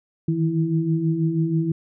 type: tone cluster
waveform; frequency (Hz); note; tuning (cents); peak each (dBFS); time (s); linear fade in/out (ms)
sine; 155.7 / 161.9 / 329; D#3 / E3 / E4; +2 / -31 / -3; -26 / -21 / -24; 0.28-1.72; 5
effects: none